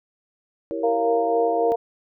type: chord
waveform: sine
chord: E diminished seventh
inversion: none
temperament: equal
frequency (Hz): 329.6 / 392 / 466.2 / 554.4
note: E4 / G4 / Bb4 / Db5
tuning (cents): 0 / 0 / 0 / 0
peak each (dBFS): -29 / -35 / -30 / -31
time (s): 0.71-1.72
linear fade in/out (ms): 0
type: harmonic tone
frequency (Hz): 231.3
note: A#3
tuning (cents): -13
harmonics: 2 / 3 / 4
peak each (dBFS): -21 / -22 / -32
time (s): 0.83-1.76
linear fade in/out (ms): 10
effects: none